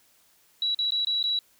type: tone with dropouts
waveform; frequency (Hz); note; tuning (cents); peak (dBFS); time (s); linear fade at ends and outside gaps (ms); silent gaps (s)
sine; 3909; B7; -19; -23; 0.62-1.39; 2; 0.747-0.789 / 0.906-0.92 / 1.049-1.07 / 1.229-1.239
effects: white hiss -62 dBFS RMS until 1.59 s